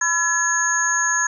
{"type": "tone cluster", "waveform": "sine", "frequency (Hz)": [1003, 1351, 1696, 6500, 6800], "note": ["B5", "E6", "G#6", "G#8", "G#8"], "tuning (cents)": [26, 42, 36, -38, 40], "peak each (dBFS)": [-26, -29, -20, -22, -29], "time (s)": [0.01, 1.27], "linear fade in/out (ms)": 5, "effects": []}